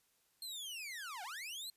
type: linear two-way sweep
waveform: sawtooth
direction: down then up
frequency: 4246 to 698.5 to 4246 Hz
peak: -40 dBFS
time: 0.42-1.7 s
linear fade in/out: 2 ms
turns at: 1.23 s
effects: white hiss -75 dBFS RMS until 1.76 s + resampled to 32000 Hz